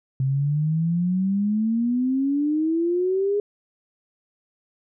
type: exponential sweep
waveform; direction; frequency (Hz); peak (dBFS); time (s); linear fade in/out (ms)
sine; up; 130.81 to 415.3; -19; 0.2-3.4; 2
effects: none